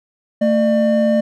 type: tone pair together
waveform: triangle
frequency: 223.7 / 600.3 Hz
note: A3 / D5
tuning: +29 / +38 cents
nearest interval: octave + perfect fourth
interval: 1709 cents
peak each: -13 dBFS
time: 0.41-1.21 s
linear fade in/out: 10 ms
effects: none